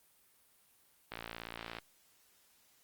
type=click train; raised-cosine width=0.3 ms; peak=-25 dBFS; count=39; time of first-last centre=1.12-1.785 s; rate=57.1 Hz; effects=white hiss -68 dBFS RMS until 2.83 s + Opus 32 kbps